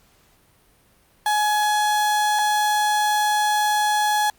35% pulse tone pair in turn, 842 / 842 Hz, G#5 / G#5, +24 / +24 cents, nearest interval unison, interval 0 cents, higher neither, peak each -16 dBFS, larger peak neither, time 1.26-2.39 / 2.39-4.3 s, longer second, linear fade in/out 2 ms, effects pink hiss -58 dBFS RMS until 4.38 s + Opus 48 kbps

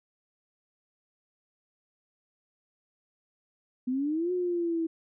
sine exponential two-way sweep, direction up then down, 246.9 to 364.7 to 324.4 Hz, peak -26 dBFS, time 3.87-4.87 s, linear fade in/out 10 ms, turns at 4.32 s, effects none

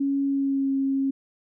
sine tone with pitch glide, 277.2 to 271.3 Hz, C#4 to C#4, 0 to -37 cents, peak -21 dBFS, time 0-1.11 s, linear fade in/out 10 ms, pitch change -37 cents, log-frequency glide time 0.25-0.73 s, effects none

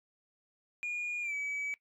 sine tone with pitch glide, 2434 to 2284 Hz, D#7 to D7, -39 to -49 cents, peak -31 dBFS, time 0.83-1.74 s, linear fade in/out 0 ms, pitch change -110 cents, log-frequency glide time 1.21-1.34 s, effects noise-tail reverb RT60 0.1 s tail -20 dB re dry + tanh soft clip ceiling -32 dBFS

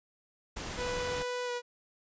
pink noise, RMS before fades -39 dBFS, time 0.56-1.23 s, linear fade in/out 10 ms
sawtooth tone with pitch glide, 493.9 to 486.3 Hz, B4 to B4, 0 to -27 cents, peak -29 dBFS, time 0.76-1.62 s, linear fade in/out 50 ms, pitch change -27 cents, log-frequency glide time 1.45-1.51 s
effects resampled to 16000 Hz

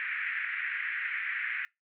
pink band-pass noise, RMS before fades -34 dBFS, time 0-1.65 s, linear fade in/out 0 ms, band 1600 to 2300 Hz, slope 48 dB/octave, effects noise-tail reverb RT60 0.2 s tail -24 dB re dry

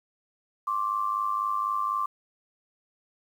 sine tone pair together, 1060 / 1164 Hz, C6 / D6, +22 / -16 cents, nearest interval major second, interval 162 cents, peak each -29 / -27 dBFS, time 0.67-2.06 s, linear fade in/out 5 ms, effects 9-bit

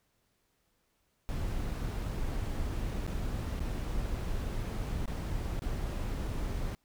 brown noise with dropouts, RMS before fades -34 dBFS, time 1.29-6.75 s, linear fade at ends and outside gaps 0 ms, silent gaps 3.065-3.076 / 3.595-3.604 / 5.057-5.077 / 5.593-5.62 s, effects pink hiss -75 dBFS RMS until 6.84 s

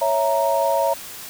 sine chord, A# diminished, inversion first, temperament equal, 554.4 / 659.3 / 932.3 Hz, C#5 / E5 / A#5, 0 / 0 / 0 cents, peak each -21 dBFS, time 0.01-0.94 s, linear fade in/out 10 ms, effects white hiss -36 dBFS RMS until 1.29 s

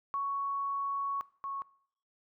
sine tone pair in turn, 1113 / 1102.8 Hz, C#6 / C#6, +7 / -9 cents, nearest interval unison, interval 16 cents, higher first, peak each -30 / -35 dBFS, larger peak first, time 0.14-1.21 / 1.44-1.62 s, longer first, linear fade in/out 0 ms, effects noise-tail reverb RT60 0.6 s tail -21 dB re dry

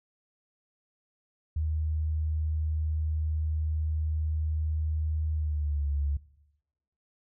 sine tone with pitch glide, 77.78 to 71.32 Hz, D#2 to C#2, 0 to +50 cents, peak -26 dBFS, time 1.56-6.17 s, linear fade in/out 5 ms, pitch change -150 cents, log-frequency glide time 5.34-5.88 s, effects noise-tail reverb RT60 0.9 s tail -18 dB re dry

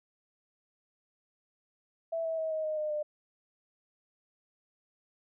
sine tone with pitch steps, 659.3 / 649.1 / 639.1 / 629.2 / 619.4 / 609.8 / 600.4 Hz, E5 / E5 / D#5 / D#5 / D#5 / D#5 / D5, 0 / -27 / +46 / +19 / -8 / -35 / +38 cents, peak -30 dBFS, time 2.12-3.03 s, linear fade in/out 10 ms, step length 130 ms, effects none

